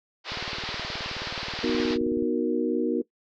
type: band-pass noise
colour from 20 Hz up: white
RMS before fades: -34 dBFS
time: 0.24-1.98 s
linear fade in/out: 50 ms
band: 350 to 4900 Hz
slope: 48 dB/octave
type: click train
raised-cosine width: 3 ms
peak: -26 dBFS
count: 37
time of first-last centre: 0.32-2.225 s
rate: 18.9 Hz
type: chord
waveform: sine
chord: B major seventh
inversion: none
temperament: equal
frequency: 246.9 / 311.1 / 370 / 466.2 Hz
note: B3 / D#4 / F#4 / A#4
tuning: 0 / 0 / 0 / 0 cents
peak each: -28 dBFS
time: 1.63-3.02 s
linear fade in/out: 10 ms
effects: noise-tail reverb RT60 0.1 s tail -19 dB re dry